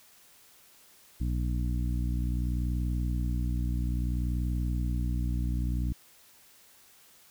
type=harmonic tone; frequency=60.6 Hz; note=B1; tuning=32 cents flat; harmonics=1 / 2 / 3 / 4 / 5; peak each=-28 / -34 / -38 / -40 / -42 dBFS; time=1.2-5.93 s; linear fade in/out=10 ms; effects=white hiss -58 dBFS RMS until 7.3 s